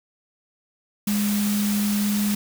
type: tone in noise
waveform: sine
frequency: 206.2 Hz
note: G#3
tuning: 12 cents flat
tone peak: -20 dBFS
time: 1.07-2.35 s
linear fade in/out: 5 ms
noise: white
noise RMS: -30 dBFS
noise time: 1.07-2.35 s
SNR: +7 dB
effects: none